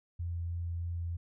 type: tone with vibrato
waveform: sine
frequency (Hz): 85.5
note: F2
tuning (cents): -36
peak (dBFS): -33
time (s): 0.19-1.17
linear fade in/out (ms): 10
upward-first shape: sine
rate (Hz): 3.2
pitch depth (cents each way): 9
effects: none